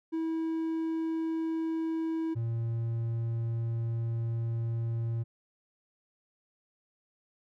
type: tone pair in turn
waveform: triangle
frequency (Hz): 324.1 / 115.32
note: E4 / A#2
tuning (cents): -29 / -18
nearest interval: octave + tritone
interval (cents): 1789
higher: first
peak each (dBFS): -27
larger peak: neither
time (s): 0.12-2.35 / 2.35-5.24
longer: second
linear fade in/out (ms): 20
effects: none